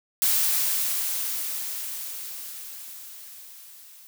blue noise with level ramp, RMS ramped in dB -21 to -49 dBFS, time 0.22-4.07 s, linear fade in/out 0 ms, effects none

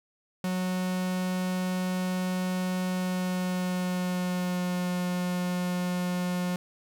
45% pulse tone with pitch glide, 183.6 to 179.41 Hz, F#3 to F3, -13 to +47 cents, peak -27 dBFS, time 0.44-6.56 s, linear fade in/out 2 ms, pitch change -40 cents, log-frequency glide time 2.88-4.89 s, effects 10-bit

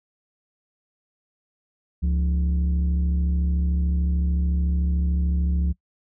sine tone pair together, 70 / 176.39 Hz, C#2 / F3, +18 / +18 cents, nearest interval octave + major third, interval 1600 cents, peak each -18 / -25 dBFS, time 2.02-5.73 s, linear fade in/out 20 ms, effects noise-tail reverb RT60 0.1 s tail -23 dB re dry + tanh soft clip ceiling -16 dBFS

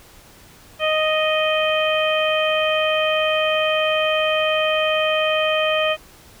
harmonic tone, 622.3 Hz, D#5, in tune, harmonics 1 / 2 / 3 / 4 / 5, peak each -19 / -25 / -28 / -24 / -25 dBFS, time 0.79-5.97 s, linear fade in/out 50 ms, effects pink hiss -47 dBFS RMS until 6.4 s

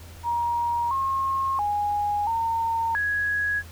sine tone with pitch steps, 946 / 1077 / 825 / 913 / 1667 Hz, A#5 / C6 / G#5 / A#5 / G#6, +25 / +50 / -12 / -36 / +6 cents, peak -22 dBFS, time 0.23-3.63 s, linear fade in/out 50 ms, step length 680 ms, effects added 84 Hz sine -41 dBFS peak until 3.71 s + pink hiss -48 dBFS RMS until 3.71 s

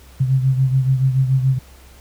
sine beating tone pair, 131 / 138 Hz, C3 / C#3, +2 / -7 cents, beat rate 7 Hz, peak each -14 / -21 dBFS, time 0.2-1.59 s, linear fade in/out 10 ms, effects added 65 Hz sine -43 dBFS peak until 2 s + pink hiss -48 dBFS RMS until 2 s

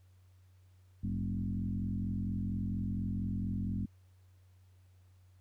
sine tone with frequency modulation, 147.6 Hz, D3, 9 cents sharp, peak -32 dBFS, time 1.03-3.86 s, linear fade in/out 10 ms, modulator 44.3 Hz, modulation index 2.2, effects added 92 Hz sine -59 dBFS peak until 5.4 s + pink hiss -75 dBFS RMS until 5.4 s

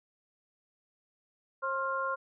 sine tone cluster, 535 / 1064 / 1393 Hz, C5 / C6 / F6, +38 / +29 / -5 cents, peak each -36 / -33 / -34 dBFS, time 1.62-2.16 s, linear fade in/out 20 ms, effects none

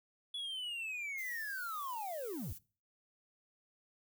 triangle linear sweep, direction down, 3422 to 55.7 Hz, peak -37 dBFS, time 0.34-2.53 s, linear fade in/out 5 ms
violet noise, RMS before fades -50 dBFS, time 1.17-2.59 s, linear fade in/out 20 ms
effects noise-tail reverb RT60 0.4 s tail -22 dB re dry

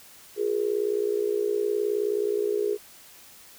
sine tone with amplitude modulation, 413.2 Hz, G#4, 9 cents flat, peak -19 dBFS, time 0.36-2.78 s, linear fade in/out 50 ms, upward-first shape sine, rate 59.2 Hz, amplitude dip 85%, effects white hiss -50 dBFS RMS until 3.58 s

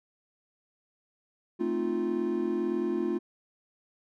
triangle chord, F dominant seventh, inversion first, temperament equal, 220 / 261.6 / 311.1 / 349.2 Hz, A3 / C4 / Eb4 / F4, 0 / 0 / 0 / 0 cents, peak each -32 / -33 / -33 / -27 dBFS, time 1.59-3.19 s, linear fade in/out 20 ms, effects none

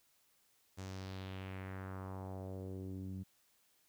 sawtooth tone with low-pass filter sweep, 94.9 Hz, F#2, 44 cents sharp, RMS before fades -45 dBFS, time 0.77-3.24 s, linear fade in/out 20 ms, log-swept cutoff 7400 to 200 Hz, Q 2.2, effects white hiss -73 dBFS RMS until 3.88 s

